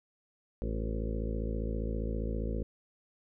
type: harmonic tone with a mistuned harmonic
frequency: 55 Hz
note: A1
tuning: in tune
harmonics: 1 / 2 / 3 / 4 / 5 / 6 / 7 / 8 / 9 / 10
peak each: -33 / -40 / -44 / -40 / -46 / -45 / -47 / -44 / -44 / -49 dBFS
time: 0.62-2.63 s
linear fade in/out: 0 ms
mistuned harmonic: 6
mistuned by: +51 cents
effects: none